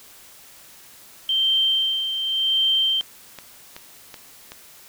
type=tone with tremolo; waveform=sine; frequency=3136 Hz; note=G7; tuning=in tune; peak=-16 dBFS; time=1.29-3.01 s; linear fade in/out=2 ms; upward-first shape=sine; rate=0.89 Hz; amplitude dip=55%
type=click train; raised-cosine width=0.2 ms; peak=-19 dBFS; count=5; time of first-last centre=3.01-4.519 s; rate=2.65 Hz
effects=white hiss -47 dBFS RMS until 4.88 s